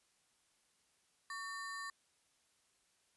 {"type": "ring-modulated tone", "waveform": "square", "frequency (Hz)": 1468, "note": "F#6", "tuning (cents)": -14, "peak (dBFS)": -40, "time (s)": [1.3, 1.9], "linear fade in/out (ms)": 2, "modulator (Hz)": 342, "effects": ["white hiss -75 dBFS RMS until 3.16 s", "resampled to 24000 Hz"]}